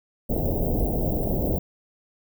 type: band-stop noise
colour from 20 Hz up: pink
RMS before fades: -24 dBFS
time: 0.29-1.59 s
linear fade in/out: 10 ms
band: 700 to 16000 Hz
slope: 48 dB/octave
effects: none

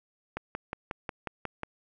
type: click train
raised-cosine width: 0.5 ms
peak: -18 dBFS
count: 8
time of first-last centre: 0.37-1.634 s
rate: 5.54 Hz
effects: none

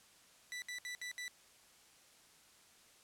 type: tone bursts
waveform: sawtooth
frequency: 1975.5 Hz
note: B6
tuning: in tune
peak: -38 dBFS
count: 5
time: 0.52-1.28 s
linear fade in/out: 0 ms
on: 100 ms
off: 65 ms
effects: white hiss -64 dBFS RMS until 3.03 s + low-pass 10000 Hz 12 dB/octave

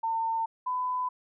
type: tone pair in turn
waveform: sine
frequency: 904 / 1003.3 Hz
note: A5 / B5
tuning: +47 / +27 cents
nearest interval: major second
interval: 180 cents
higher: second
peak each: -26 / -27 dBFS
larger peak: first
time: 0.03-0.46 / 0.66-1.09 s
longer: neither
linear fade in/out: 10 ms
effects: none

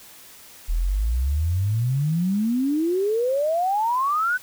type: exponential sweep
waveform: sine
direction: up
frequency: 37.84 to 1529 Hz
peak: -19 dBFS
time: 0.68-4.38 s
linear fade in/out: 20 ms
effects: white hiss -46 dBFS RMS until 4.42 s

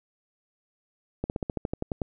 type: slowing click train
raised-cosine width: 2 ms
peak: -15 dBFS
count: 11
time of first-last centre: 1.24-2.018 s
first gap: 59 ms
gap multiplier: 1.06
effects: none

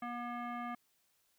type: tone with frequency modulation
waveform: sine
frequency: 240 Hz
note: B3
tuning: 49 cents flat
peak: -38 dBFS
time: 0.02-0.75 s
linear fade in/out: 5 ms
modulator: 962 Hz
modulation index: 1.4
effects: white hiss -75 dBFS RMS until 1.38 s

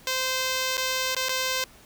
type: tone with dropouts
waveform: 5% pulse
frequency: 518 Hz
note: C5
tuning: 17 cents flat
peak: -13 dBFS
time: 0.07-1.64 s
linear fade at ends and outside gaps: 1 ms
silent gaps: 0.771-0.778 / 1.148-1.165 / 1.286-1.292 s
effects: pink hiss -52 dBFS RMS until 1.85 s

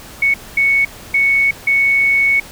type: tone bursts at uneven times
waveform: sine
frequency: 2217 Hz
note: C#7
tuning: in tune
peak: -10 dBFS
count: 4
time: 0.22-0.34 / 0.57-0.85 / 1.14-1.51 / 1.67-2.4 s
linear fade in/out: 5 ms
effects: pink hiss -36 dBFS RMS until 2.51 s

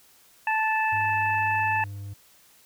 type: harmonic tone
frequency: 876 Hz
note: A5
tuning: 8 cents flat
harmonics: 1 / 2 / 3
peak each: -24 / -27 / -29 dBFS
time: 0.47-1.84 s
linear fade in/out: 2 ms
type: tone with pitch glide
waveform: triangle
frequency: 101 to 100.19 Hz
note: G#2 to G2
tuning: -48 to +38 cents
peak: -32 dBFS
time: 0.92-2.14 s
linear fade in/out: 10 ms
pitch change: -14 cents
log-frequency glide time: 1.08-1.14 s
effects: white hiss -57 dBFS RMS until 2.65 s

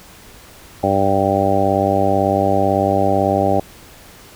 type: harmonic tone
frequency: 98 Hz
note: G2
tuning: in tune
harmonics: 1 / 2 / 3 / 4 / 5 / 6 / 7 / 8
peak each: -23 / -23 / -22 / -23 / -24 / -19 / -22 / -19 dBFS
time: 0.83-3.6 s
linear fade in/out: 5 ms
effects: pink hiss -42 dBFS RMS until 4.35 s

